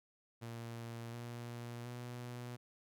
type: tone with pitch steps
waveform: sawtooth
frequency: 116.5 / 119.15 / 121.87 Hz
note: A#2 / A#2 / B2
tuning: -1 / +38 / -23 cents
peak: -40 dBFS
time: 0.41-2.57 s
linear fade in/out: 20 ms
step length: 720 ms
effects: none